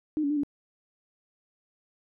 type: tone with pitch steps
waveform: sine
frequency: 306.5 / 284.1 / 297.8 / 286.3 Hz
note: D#4 / C#4 / D4 / D4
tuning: -26 / +43 / +24 / -44 cents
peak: -24 dBFS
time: 0.17-0.434 s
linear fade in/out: 0 ms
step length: 66 ms
effects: none